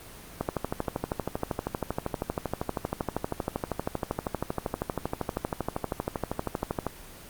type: click train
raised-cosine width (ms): 1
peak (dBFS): -13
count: 83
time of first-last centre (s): 0.41-6.867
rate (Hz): 12.7
effects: pink hiss -46 dBFS RMS until 7.29 s + Opus 24 kbps